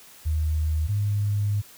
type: tone pair in turn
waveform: sine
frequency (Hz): 77.78 / 102.9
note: D#2 / G#2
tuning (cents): 0 / -16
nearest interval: perfect fourth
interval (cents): 484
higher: second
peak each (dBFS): -21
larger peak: neither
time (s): 0.25-0.88 / 0.88-1.62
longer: second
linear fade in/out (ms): 20
effects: white hiss -49 dBFS RMS until 1.77 s